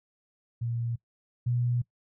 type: tone pair in turn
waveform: sine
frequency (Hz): 117.5 / 121.5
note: A#2 / B2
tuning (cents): +14 / -28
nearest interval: minor second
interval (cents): 58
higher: second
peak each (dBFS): -28 / -24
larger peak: second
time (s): 0.61-0.96 / 1.46-1.82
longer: second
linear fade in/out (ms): 10
effects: noise-tail reverb RT60 0.1 s tail -21 dB re dry